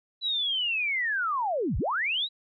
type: linear two-way sweep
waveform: sine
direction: down then up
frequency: 3984 to 32.7 to 3984 Hz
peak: -25 dBFS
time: 0.21-2.29 s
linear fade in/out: 50 ms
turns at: 1.78 s
effects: none